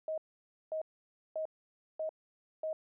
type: tone bursts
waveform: sine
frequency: 630 Hz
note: D#5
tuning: 21 cents sharp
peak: -33 dBFS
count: 5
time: 0.08-2.73 s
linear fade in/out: 2 ms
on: 98 ms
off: 540 ms
effects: none